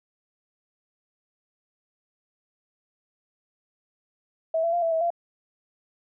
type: tone with pitch steps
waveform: sine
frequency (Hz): 649 / 672 / 695 / 662 / 648 / 686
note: E5 / E5 / F5 / E5 / E5 / F5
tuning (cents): -27 / +33 / -9 / +7 / -30 / -31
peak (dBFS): -21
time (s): 4.54-5.104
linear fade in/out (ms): 5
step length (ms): 94
effects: none